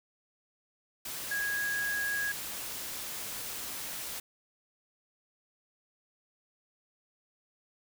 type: tone in noise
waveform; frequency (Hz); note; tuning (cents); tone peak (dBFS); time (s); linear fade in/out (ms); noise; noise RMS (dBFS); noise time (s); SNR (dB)
sine; 1651; G#6; -11; -30; 1.31-2.32; 5; white; -39; 1.05-4.2; +6
effects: none